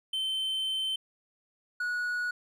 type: tone pair in turn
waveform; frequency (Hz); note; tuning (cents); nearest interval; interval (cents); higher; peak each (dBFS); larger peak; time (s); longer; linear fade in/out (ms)
triangle; 3088 / 1461.4; G7 / F#6; -27 / -22; octave + minor second; 1295; first; -27; neither; 0.13-0.96 / 1.8-2.31; first; 5
effects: none